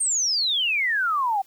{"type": "exponential sweep", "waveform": "sine", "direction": "down", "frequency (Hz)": [8910, 755], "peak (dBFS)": -20, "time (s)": [0, 1.42], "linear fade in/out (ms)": 10, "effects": ["white hiss -57 dBFS RMS until 1.46 s"]}